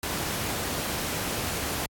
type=noise; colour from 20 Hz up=pink; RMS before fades=-30 dBFS; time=0.03-1.86 s; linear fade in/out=2 ms; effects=high-pass 60 Hz 12 dB/octave + AAC 64 kbps